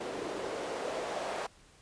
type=noise with band-pass filter sweep; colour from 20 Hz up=white; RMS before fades=-37 dBFS; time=0-1.47 s; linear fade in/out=10 ms; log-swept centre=400 to 640 Hz; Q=2; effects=pink hiss -60 dBFS RMS until 1.81 s + resampled to 22050 Hz